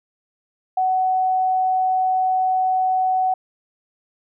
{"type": "tone", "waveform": "sine", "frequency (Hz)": 748, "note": "F#5", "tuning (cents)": 19, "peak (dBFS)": -16, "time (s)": [0.77, 3.34], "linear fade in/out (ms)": 5, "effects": []}